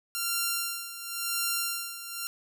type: tone with tremolo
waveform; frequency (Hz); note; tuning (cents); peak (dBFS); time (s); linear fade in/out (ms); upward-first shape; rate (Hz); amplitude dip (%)
5% pulse; 1381; F6; -20; -15; 0.15-2.27; 0; sine; 0.94; 75
effects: none